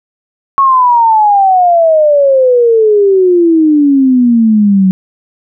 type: exponential sweep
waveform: sine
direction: down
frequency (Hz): 1108.7 to 185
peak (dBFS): -4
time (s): 0.58-4.91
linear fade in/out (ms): 0
effects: none